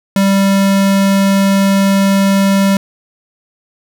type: tone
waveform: square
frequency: 196 Hz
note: G3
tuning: in tune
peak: -9 dBFS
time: 0.16-2.77 s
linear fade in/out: 2 ms
effects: none